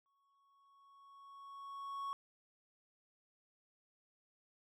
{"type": "tone with exponential growth", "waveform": "triangle", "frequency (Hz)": 1108.7, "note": "C#6", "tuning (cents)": 0, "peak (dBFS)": -36, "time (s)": [0.06, 2.13], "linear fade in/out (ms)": 0, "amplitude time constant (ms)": 450, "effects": []}